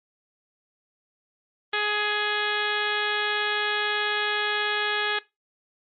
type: harmonic tone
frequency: 418.4 Hz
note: G#4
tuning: 13 cents sharp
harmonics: 1 / 2 / 3 / 4 / 5 / 6 / 7 / 8 / 9 / 10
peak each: -32 / -33 / -33 / -27 / -35 / -34 / -38 / -32 / -39 / -42 dBFS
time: 1.73-5.19 s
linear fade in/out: 5 ms
effects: noise-tail reverb RT60 0.2 s tail -19 dB re dry + Opus 32 kbps